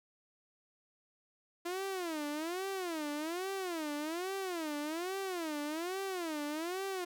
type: tone with vibrato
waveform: sawtooth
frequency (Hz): 337.9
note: E4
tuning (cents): +43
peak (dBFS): -32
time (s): 1.65-7.05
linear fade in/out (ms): 10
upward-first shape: sine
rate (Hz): 1.2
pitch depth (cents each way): 250
effects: none